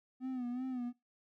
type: tone with vibrato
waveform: triangle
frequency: 251.2 Hz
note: B3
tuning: 30 cents sharp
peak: -34 dBFS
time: 0.2-0.93 s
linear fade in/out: 50 ms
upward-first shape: sine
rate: 2.7 Hz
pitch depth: 70 cents each way
effects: noise-tail reverb RT60 0.2 s tail -17 dB re dry